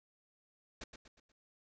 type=noise with echo; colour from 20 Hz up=pink; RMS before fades=-45 dBFS; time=0.81-0.84 s; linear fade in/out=5 ms; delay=120 ms; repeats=4; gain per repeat=-7 dB; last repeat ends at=1.32 s; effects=resampled to 16000 Hz